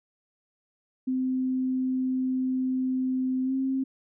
sine tone with pitch glide, 258.3 to 265.4 Hz, C4 to C4, -22 to +25 cents, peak -24 dBFS, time 1.07-3.84 s, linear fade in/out 10 ms, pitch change +47 cents, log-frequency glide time 3.44-3.53 s, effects none

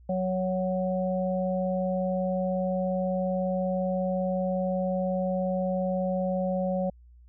harmonic tone, 185.1 Hz, F#3, 1 cent sharp, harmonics 1 / 3 / 4, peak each -28 / -28 / -35 dBFS, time 0.09-6.9 s, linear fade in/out 5 ms, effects added 60 Hz sine -50 dBFS peak until 7.28 s

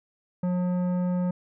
sine tone with tanh clipping, 179.7 Hz, F3, 50 cents sharp, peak -25 dBFS, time 0.43-1.31 s, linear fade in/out 5 ms, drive 12 dB, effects none

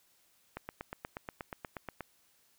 click train, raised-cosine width 0.5 ms, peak -24 dBFS, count 13, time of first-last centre 0.57-2.007 s, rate 8.35 Hz, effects white hiss -69 dBFS RMS until 2.58 s

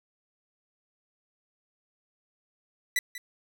sawtooth tone with echo, 1975.5 Hz, B6, in tune, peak -20 dBFS, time 2.96-2.99 s, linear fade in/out 2 ms, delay 190 ms, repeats 1, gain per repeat -14 dB, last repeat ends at 3.18 s, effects none

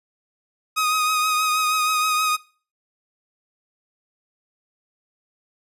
sawtooth tone with vibrato, 1252 Hz, D#6, 10 cents sharp, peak -15 dBFS, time 0.76-2.37 s, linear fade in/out 20 ms, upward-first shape triangle, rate 6.3 Hz, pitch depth 32 cents each way, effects noise-tail reverb RT60 0.4 s tail -21 dB re dry + resampled to 32000 Hz

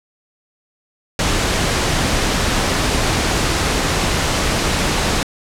pink noise, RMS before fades -17 dBFS, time 1.19-5.23 s, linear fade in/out 2 ms, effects low-pass 8000 Hz 12 dB/octave

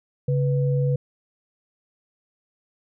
sine tone pair together, 138.6 / 493.9 Hz, C#3 / B4, 0 / 0 cents, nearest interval octave + minor seventh, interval 2200 cents, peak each -19 / -27 dBFS, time 0.28-0.96 s, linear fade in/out 5 ms, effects none

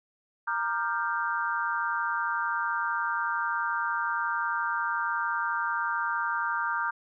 sine chord, G minor seventh, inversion first, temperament equal with one note detuned, 932.3 / 1191.1 / 1396.9 / 1568 Hz, Bb5 / D6 / F6 / G6, 0 / +24 / 0 / 0 cents, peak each -32 dBFS, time 0.47-6.91 s, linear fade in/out 10 ms, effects none

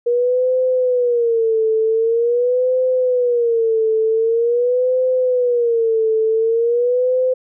sine tone with vibrato, 475 Hz, A#4, 33 cents sharp, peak -13 dBFS, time 0.06-7.34 s, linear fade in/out 10 ms, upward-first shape sine, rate 0.45 Hz, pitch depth 130 cents each way, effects none

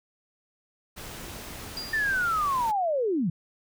pink noise, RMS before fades -40 dBFS, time 0.96-2.72 s, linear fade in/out 20 ms
sine tone with exponential decay, 4808 Hz, D8, 40 cents sharp, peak -30 dBFS, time 1.77-2.23 s, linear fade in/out 2 ms, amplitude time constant 100 ms
sine linear sweep, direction down, 1800 to 146.83 Hz, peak -23 dBFS, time 1.93-3.3 s, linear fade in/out 5 ms
effects none

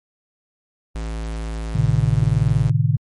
square tone, 55 Hz, A1, in tune, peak -25 dBFS, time 0.95-2.7 s, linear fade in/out 5 ms
sine chord, A diminished, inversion none, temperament equal with one note detuned, 110 / 130.81 / 151.75 Hz, A2 / C3 / Eb3, 0 / 0 / -43 cents, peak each -19 dBFS, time 1.75-2.97 s, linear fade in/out 5 ms
effects MP3 48 kbps

